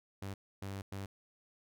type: tone bursts at uneven times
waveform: sawtooth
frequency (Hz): 98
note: G2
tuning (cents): 0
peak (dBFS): -36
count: 3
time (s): 0.22-0.34 / 0.62-0.82 / 0.92-1.06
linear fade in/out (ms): 5
effects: none